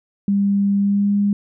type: tone with pitch glide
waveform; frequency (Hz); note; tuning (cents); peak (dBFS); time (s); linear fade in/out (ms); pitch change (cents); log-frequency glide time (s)
sine; 200 to 202.8; G3 to G#3; +35 to -41; -14; 0.28-1.33; 2; +24; 0.79-1.13
effects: none